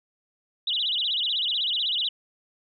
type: tone with vibrato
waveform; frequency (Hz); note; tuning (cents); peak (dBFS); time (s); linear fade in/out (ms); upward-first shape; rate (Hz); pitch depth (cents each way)
sine; 3369; G#7; +24; -23; 0.67-2.09; 5; sine; 16; 280
effects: none